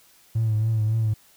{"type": "tone with vibrato", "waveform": "triangle", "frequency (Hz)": 110, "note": "A2", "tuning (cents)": 0, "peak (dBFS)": -16, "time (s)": [0.35, 1.14], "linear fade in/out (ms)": 10, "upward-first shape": "triangle", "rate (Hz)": 3.6, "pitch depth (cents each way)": 54, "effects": ["tanh soft clip ceiling -16 dBFS", "white hiss -56 dBFS RMS until 1.36 s"]}